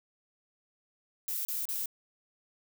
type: noise bursts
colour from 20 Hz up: violet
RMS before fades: -34 dBFS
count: 3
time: 1.28-1.858 s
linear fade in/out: 0 ms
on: 170 ms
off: 34 ms
effects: none